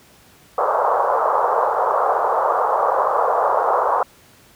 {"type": "band-pass noise", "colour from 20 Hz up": "white", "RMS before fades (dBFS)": -18, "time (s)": [0.58, 4.03], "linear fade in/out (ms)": 2, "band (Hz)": [460, 1200], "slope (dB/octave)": 48, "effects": ["pink hiss -50 dBFS RMS until 4.55 s", "high-pass 60 Hz 12 dB/octave"]}